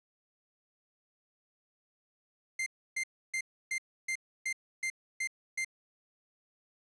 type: tone bursts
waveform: 45% pulse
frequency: 2093 Hz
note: C7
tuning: in tune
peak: -31 dBFS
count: 9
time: 2.59-5.647 s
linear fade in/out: 5 ms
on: 73 ms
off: 300 ms
effects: resampled to 24000 Hz + 10-bit